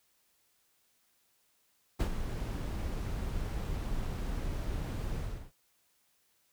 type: noise with ADSR envelope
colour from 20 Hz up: brown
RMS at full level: -26 dBFS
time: 1.99-5.52 s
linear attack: 17 ms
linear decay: 76 ms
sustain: -9 dB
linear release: 340 ms
effects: white hiss -72 dBFS RMS until 6.52 s